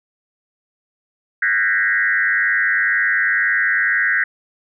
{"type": "tone with frequency modulation", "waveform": "sine", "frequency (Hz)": 1733, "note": "A6", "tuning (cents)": -27, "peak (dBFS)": -14, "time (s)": [1.42, 4.24], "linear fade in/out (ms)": 5, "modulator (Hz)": 102, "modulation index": 2.5, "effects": []}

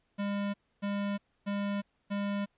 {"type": "tone bursts", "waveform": "square", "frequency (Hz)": 201.8, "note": "G#3", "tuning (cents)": -49, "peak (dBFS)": -31, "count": 4, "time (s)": [0.18, 2.46], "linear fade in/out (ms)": 20, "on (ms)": 360, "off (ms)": 280, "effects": ["pink hiss -75 dBFS RMS until 2.57 s", "resampled to 8000 Hz"]}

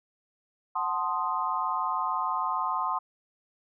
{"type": "chord", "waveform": "sine", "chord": "F# diminished seventh", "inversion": "none", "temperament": "equal", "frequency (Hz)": [740, 880, 1046.5, 1244.5], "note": ["F#5", "A5", "C6", "Eb6"], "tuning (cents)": [0, 0, 0, 0], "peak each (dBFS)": [-35, -33, -29, -32], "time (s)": [0.75, 2.99], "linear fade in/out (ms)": 10, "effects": []}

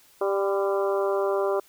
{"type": "harmonic tone with a mistuned harmonic", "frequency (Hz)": 196.9, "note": "G3", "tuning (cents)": 8, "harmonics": [2, 3, 4, 5, 6, 7], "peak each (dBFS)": [-24, -27, -34, -34, -34, -39], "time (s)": [0.21, 1.6], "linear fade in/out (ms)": 5, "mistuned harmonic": 5, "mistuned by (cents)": 36, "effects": ["white hiss -57 dBFS RMS until 1.68 s"]}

